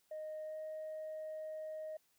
sine tone with pitch glide, 620 to 624.3 Hz, D#5 to D#5, -6 to +6 cents, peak -40 dBFS, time 0.11-1.97 s, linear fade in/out 5 ms, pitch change +12 cents, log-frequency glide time 0.44-0.57 s, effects tanh soft clip ceiling -39 dBFS + white hiss -75 dBFS RMS until 2.18 s

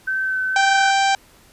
sine tone with vibrato, 1533 Hz, G6, 39 cents flat, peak -19 dBFS, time 0.07-0.91 s, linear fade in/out 10 ms, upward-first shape sine, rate 2.1 Hz, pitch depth 13 cents each way
harmonic tone, 784 Hz, G5, in tune, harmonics 1 / 2 / 3 / 4 / 5 / 6 / 7 / 8 / 9 / 10, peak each -16 / -22 / -26 / -28 / -30 / -32 / -33 / -34 / -35 / -36 dBFS, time 0.56-1.15 s, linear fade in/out 2 ms
effects pink hiss -51 dBFS RMS until 1.52 s + resampled to 32000 Hz

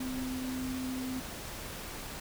sine tone in noise, 257.5 Hz, C4, 28 cents flat, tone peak -34 dBFS, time 0-1.2 s, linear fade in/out 5 ms, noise pink, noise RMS -42 dBFS, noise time 0-2.2 s, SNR +5 dB, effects none

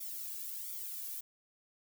violet noise with flanger, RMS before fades -42 dBFS, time 0-1.21 s, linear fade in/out 10 ms, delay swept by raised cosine 0.87 to 1.81 ms, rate 1.4 Hz, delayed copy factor +0.85, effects none

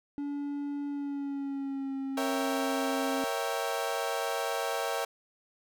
triangle tone with pitch glide, 286.2 to 270.1 Hz, D4 to C#4, -45 to -45 cents, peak -30 dBFS, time 0.18-3.24 s, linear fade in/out 0 ms, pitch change -100 cents, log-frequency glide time 0.88-1.97 s
30% pulse chord, A# diminished seventh, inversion none, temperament equal, 466.2 / 554.4 / 659.3 / 784 Hz, A#4 / C#5 / E5 / G5, 0 / 0 / 0 / 0 cents, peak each -33 dBFS, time 2.17-5.05 s, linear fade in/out 5 ms
effects none

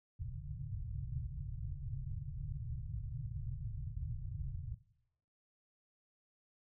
white low-pass noise, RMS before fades -42 dBFS, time 0.19-4.75 s, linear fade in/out 10 ms, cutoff 150 Hz, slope 96 dB/octave, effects noise-tail reverb RT60 0.8 s tail -17 dB re dry

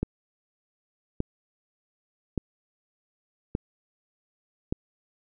click train, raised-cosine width 3 ms, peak -13 dBFS, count 5, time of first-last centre 0.03-4.725 s, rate 0.852 Hz, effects none

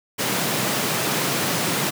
pink high-pass noise, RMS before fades -23 dBFS, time 0.18-1.91 s, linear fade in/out 20 ms, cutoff 120 Hz, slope 48 dB/octave, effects none

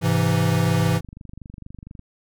square chord, Ab augmented, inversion none, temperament equal with one note detuned, 103.83 / 130.81 / 166.06 Hz, Ab2 / C3 / E3, 0 / 0 / +13 cents, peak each -23 / -24 / -21 dBFS, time 0.01-1.01 s, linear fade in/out 50 ms
click train, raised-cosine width 5 ms, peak -26 dBFS, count 30, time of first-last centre 0.8-1.993 s, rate 24.3 Hz
effects none

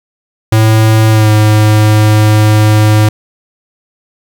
square tone with pitch glide, 110 to 106.99 Hz, A2 to A2, 0 to -48 cents, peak -5 dBFS, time 0.52-3.09 s, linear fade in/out 5 ms, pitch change -48 cents, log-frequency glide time 1.1-1.3 s, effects 7-bit

